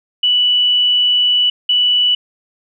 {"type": "tone pair in turn", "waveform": "sine", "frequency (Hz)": [2960, 2960], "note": ["F#7", "F#7"], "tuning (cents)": [0, 0], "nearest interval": "unison", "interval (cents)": 0, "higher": "neither", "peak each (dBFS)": -10, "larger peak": "neither", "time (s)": [[0.23, 1.5], [1.69, 2.15]], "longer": "first", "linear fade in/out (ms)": 5, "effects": []}